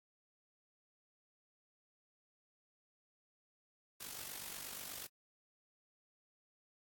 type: noise with amplitude modulation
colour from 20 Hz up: white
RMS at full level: -44 dBFS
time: 4-5.07 s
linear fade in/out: 10 ms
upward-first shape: sine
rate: 48.2 Hz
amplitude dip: 60%
effects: AAC 64 kbps